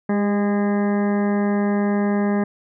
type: harmonic tone with a mistuned harmonic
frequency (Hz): 204.5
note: G#3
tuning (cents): -26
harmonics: 1 / 2 / 3 / 4 / 5 / 6 / 8 / 9 / 10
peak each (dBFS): -18 / -25 / -29 / -31 / -36 / -37 / -36 / -38 / -42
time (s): 0.09-2.44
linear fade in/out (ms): 5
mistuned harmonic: 2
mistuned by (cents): -25
effects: none